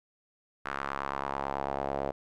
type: tone with band-pass filter sweep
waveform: sawtooth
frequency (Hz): 69.1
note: C#2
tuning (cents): -5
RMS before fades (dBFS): -34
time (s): 0.65-2.12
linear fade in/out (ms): 10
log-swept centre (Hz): 1400 to 610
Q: 2.4
effects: none